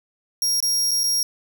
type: tone with dropouts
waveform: sawtooth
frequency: 5600 Hz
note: F8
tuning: 4 cents sharp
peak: -16 dBFS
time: 0.42-1.23 s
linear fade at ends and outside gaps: 1 ms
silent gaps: 0.603-0.626 / 0.91-0.914 / 1.034-1.039 s
effects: none